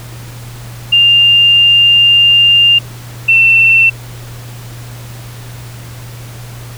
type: tone pair in turn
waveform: sine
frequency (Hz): 2800 / 2691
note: F7 / E7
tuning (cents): +4 / +35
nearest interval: minor second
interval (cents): 69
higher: first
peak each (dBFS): -4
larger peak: neither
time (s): 0.92-2.79 / 3.28-3.9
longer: first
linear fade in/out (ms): 10
effects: added 119 Hz sine -27 dBFS peak until 6.77 s + pink hiss -34 dBFS RMS until 6.77 s